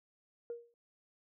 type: tone with exponential decay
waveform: sine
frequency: 471.5 Hz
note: A#4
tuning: 20 cents sharp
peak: -35 dBFS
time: 0.5-0.74 s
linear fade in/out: 1 ms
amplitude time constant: 52 ms
effects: tanh soft clip ceiling -32 dBFS